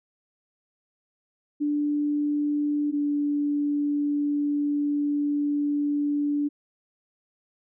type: tone pair in turn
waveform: sine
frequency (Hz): 293.7 / 290.8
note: D4 / D4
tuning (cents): 0 / -17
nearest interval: unison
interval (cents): 17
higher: first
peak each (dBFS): -22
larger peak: neither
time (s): 1.6-2.92 / 2.92-6.49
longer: second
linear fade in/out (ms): 20
effects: none